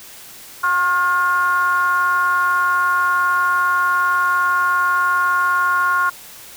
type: ring-modulated tone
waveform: triangle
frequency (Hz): 170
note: F3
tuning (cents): -46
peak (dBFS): -9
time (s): 0.63-6.1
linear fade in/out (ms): 10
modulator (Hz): 1250
effects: white hiss -39 dBFS RMS until 6.56 s